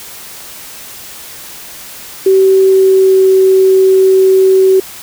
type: tone with pitch glide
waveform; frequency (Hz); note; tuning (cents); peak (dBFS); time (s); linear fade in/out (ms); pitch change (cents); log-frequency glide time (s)
sine; 382.9 to 380; G4 to F#4; -41 to +46; -4; 2.26-4.8; 5; -13; 2.59-3.25
effects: white hiss -30 dBFS RMS until 5.02 s